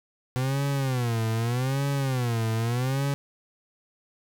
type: tone with vibrato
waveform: 40% pulse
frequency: 125.3 Hz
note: B2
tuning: 25 cents sharp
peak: -23 dBFS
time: 0.36-3.14 s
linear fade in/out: 0 ms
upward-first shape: sine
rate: 0.82 Hz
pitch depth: 200 cents each way
effects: none